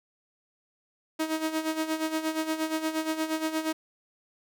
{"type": "tone with tremolo", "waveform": "sawtooth", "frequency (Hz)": 316.4, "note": "D#4", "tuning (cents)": 29, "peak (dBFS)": -21, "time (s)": [1.19, 3.73], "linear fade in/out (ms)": 10, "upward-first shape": "sine", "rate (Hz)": 8.5, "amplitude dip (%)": 70, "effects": []}